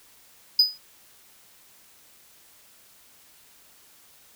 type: tone with exponential decay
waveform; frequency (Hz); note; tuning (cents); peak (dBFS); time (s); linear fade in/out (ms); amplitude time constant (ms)
triangle; 4978; D#8; 0; -10; 0.59-0.78; 5; 41
effects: white hiss -55 dBFS RMS until 4.35 s